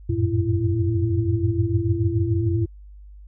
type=tone cluster; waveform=sine; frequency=89 / 95.6 / 108.2 / 115.4 / 336.2 Hz; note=F2 / G2 / A2 / A#2 / E4; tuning=+33 / -43 / -29 / -17 / +34 cents; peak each=-25 dBFS; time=0.09-2.66 s; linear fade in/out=10 ms; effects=added 50 Hz sine -40 dBFS peak until 3.27 s